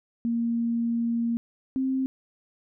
sine tone pair in turn, 233.1 / 263.6 Hz, A#3 / C4, 0 / +13 cents, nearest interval major second, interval 213 cents, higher second, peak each -23 dBFS, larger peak neither, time 0.25-1.37 / 1.76-2.06 s, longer first, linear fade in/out 0 ms, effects none

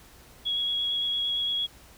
sine tone with vibrato, 3330 Hz, G#7, 4 cents sharp, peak -25 dBFS, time 0.45-1.67 s, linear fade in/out 20 ms, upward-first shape square, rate 8.8 Hz, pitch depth 9 cents each way, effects added 60 Hz sine -58 dBFS peak until 1.97 s + pink hiss -53 dBFS RMS until 1.97 s

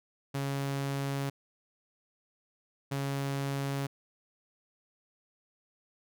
sawtooth tone pair in turn, 138.59 / 138.59 Hz, C#3 / C#3, 0 / 0 cents, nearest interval unison, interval 0 cents, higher neither, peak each -27 dBFS, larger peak neither, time 0.34-1.3 / 2.91-3.87 s, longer neither, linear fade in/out 10 ms, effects none

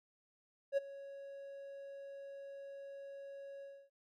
triangle tone with ADSR envelope, 554.4 Hz, C#5, in tune, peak -26 dBFS, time 0.72-3.9 s, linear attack 53 ms, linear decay 18 ms, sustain -19 dB, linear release 280 ms, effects none

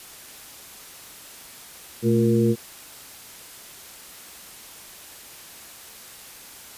harmonic tone with a mistuned harmonic, 117 Hz, A#2, 7 cents sharp, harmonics 1 / 2 / 3 / 4, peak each -22 / -20 / -22 / -24 dBFS, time 2.02-2.56 s, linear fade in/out 50 ms, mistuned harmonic 2, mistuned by -91 cents, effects white hiss -43 dBFS RMS until 6.77 s + resampled to 32000 Hz

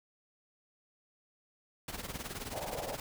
pink noise with tremolo, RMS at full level -38 dBFS, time 1.88-3 s, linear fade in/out 2 ms, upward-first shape triangle, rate 19 Hz, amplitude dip 85%
pink band-pass noise, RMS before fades -41 dBFS, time 2.53-2.96 s, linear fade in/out 10 ms, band 480 to 880 Hz, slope 48 dB/octave
effects none

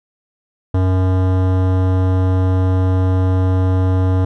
sine tone with hard clipping, 93 Hz, F#2, 9 cents sharp, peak -14 dBFS, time 0.74-4.25 s, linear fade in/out 5 ms, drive 18 dB, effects none

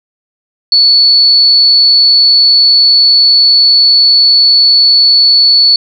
sine tone, 4435 Hz, C#8, in tune, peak -3 dBFS, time 0.72-5.76 s, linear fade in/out 2 ms, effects none

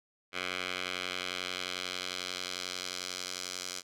10% pulse tone with band-pass filter sweep, 91.2 Hz, F#2, 24 cents flat, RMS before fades -38 dBFS, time 0.32-3.83 s, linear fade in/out 50 ms, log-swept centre 2500 to 5800 Hz, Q 1.4, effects none

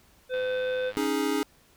harmonic tone, 509 Hz, C5, 48 cents flat, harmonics 1 / 3 / 5 / 7, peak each -26 / -36 / -45 / -43 dBFS, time 0.29-0.93 s, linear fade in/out 50 ms
click train, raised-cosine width 0.3 ms, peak -28 dBFS, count 76, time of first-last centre 0.34-1.068 s, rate 103 Hz
square chord, C# suspended second, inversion none, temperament equal, 277.2 / 311.1 / 415.3 Hz, C#4 / D#4 / G#4, 0 / 0 / 0 cents, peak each -30 dBFS, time 0.97-1.43 s, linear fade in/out 0 ms
effects pink hiss -60 dBFS RMS until 1.76 s

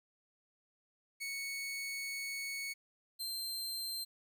sawtooth tone pair in turn, 2217 / 4142 Hz, C#7 / C8, 0 / -18 cents, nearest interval major seventh, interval 1082 cents, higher second, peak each -35 / -35 dBFS, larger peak neither, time 1.2-2.74 / 3.19-4.05 s, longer first, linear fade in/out 20 ms, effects 12-bit

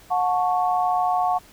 sine chord, F# minor, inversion none, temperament equal with one note detuned, 726.4 / 880 / 1108.7 Hz, F#5 / A5 / C#6, -32 / 0 / 0 cents, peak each -20 / -26 / -26 dBFS, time 0.1-1.39 s, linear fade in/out 20 ms, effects pink hiss -50 dBFS RMS until 1.52 s

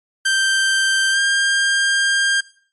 sawtooth tone with pitch glide, 1568 to 1600 Hz, G6 to G6, 0 to +35 cents, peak -11 dBFS, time 0.25-2.41 s, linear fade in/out 10 ms, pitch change +35 cents, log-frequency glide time 1.11-1.19 s, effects noise-tail reverb RT60 0.5 s tail -19 dB re dry + MP3 48 kbps

